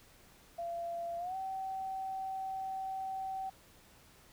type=tone with pitch glide; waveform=sine; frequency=683 to 766.6 Hz; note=F5 to G5; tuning=-39 to -39 cents; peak=-36 dBFS; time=0.58-3.5 s; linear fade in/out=10 ms; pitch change=+200 cents; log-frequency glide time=1.18-1.36 s; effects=pink hiss -61 dBFS RMS until 4.32 s